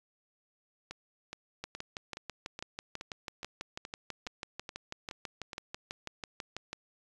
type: two click trains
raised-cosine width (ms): 0.2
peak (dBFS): -21 / -24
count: 32 / 12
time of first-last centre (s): 1.64-6.73 / 0.91-5.532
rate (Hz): 6.09 / 2.38
effects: resampled to 24000 Hz